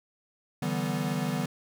square chord, E minor seventh, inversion third, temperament equal with one note detuned, 146.83 / 164.81 / 192.96 / 246.9 Hz, D3 / E3 / G3 / B3, 0 / 0 / -27 / 0 cents, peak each -34 dBFS, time 0.62-1.46 s, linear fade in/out 5 ms, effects none

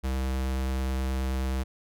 square tone with vibrato, 65.5 Hz, C2, 2 cents sharp, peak -27 dBFS, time 0.03-1.64 s, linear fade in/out 20 ms, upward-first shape triangle, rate 9.4 Hz, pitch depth 9 cents each way, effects none

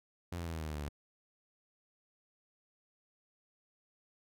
sawtooth tone with pitch steps, 87.31 / 84.97 / 82.7 / 80.48 / 78.33 / 76.23 / 74.19 / 72.2 Hz, F2 / F2 / E2 / E2 / D#2 / D#2 / D2 / D2, 0 / -47 / +6 / -41 / +12 / -35 / +18 / -29 cents, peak -34 dBFS, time 0.32-0.888 s, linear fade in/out 5 ms, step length 71 ms, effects none

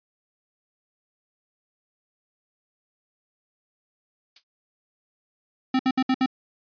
violet noise with exponential decay, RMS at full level -28 dBFS, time 4.36-4.44 s, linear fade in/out 5 ms, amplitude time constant 16 ms
square tone bursts, 260 Hz, C4, 11 cents flat, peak -19 dBFS, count 5, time 5.74-6.261 s, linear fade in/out 5 ms, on 53 ms, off 64 ms
effects resampled to 11025 Hz

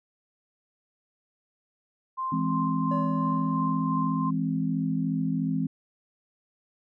sine tone with tremolo, 1046.5 Hz, C6, in tune, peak -27 dBFS, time 2.17-4.31 s, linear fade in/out 20 ms, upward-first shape sine, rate 2.9 Hz, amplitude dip 45%
sine chord, E augmented, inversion none, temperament equal, 164.81 / 207.7 / 261.6 Hz, E3 / G#3 / B#3, 0 / 0 / 0 cents, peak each -28 / -31 / -28 dBFS, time 2.32-5.67 s, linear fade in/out 5 ms
triangle tone with exponential decay, 570 Hz, C#5, 48 cents sharp, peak -30 dBFS, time 2.91-4.25 s, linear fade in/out 5 ms, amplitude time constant 290 ms
effects none

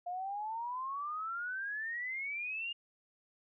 sine exponential sweep, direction up, 698.5 to 2847 Hz, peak -36 dBFS, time 0.06-2.73 s, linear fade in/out 10 ms, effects none

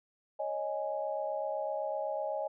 sine chord, C# suspended second, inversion none, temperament equal, 554.4 / 622.3 / 830.6 Hz, C#5 / D#5 / G#5, 0 / 0 / 0 cents, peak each -37 / -35 / -38 dBFS, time 0.39-2.48 s, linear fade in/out 10 ms, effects none

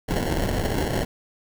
pink noise with sample-and-hold, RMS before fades -24 dBFS, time 0.08-1.05 s, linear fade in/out 10 ms, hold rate 1225 Hz, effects none

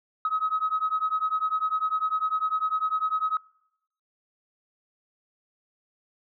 sine beating tone pair, 1268 / 1278 Hz, D#6 / D#6, +32 / +46 cents, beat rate 10 Hz, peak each -26 dBFS, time 0.25-3.37 s, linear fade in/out 2 ms, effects noise-tail reverb RT60 0.8 s tail -26 dB re dry + tanh soft clip ceiling -17 dBFS

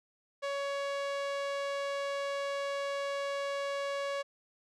sawtooth tone with low-pass filter, 560 Hz, C#5, 18 cents sharp, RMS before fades -35 dBFS, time 0.42-4.23 s, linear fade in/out 20 ms, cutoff 5800 Hz, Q 0.53, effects none

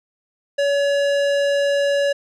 sine tone with tanh clipping, 566 Hz, C#5, 36 cents sharp, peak -18 dBFS, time 0.58-2.13 s, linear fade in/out 10 ms, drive 18 dB, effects none

